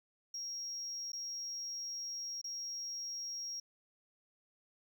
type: tone with dropouts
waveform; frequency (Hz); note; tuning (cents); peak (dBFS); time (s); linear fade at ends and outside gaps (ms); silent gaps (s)
triangle; 5600; F8; +4; -37; 0.34-3.6; 5; 1.12-1.131 / 2.415-2.442
effects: tanh soft clip ceiling -35 dBFS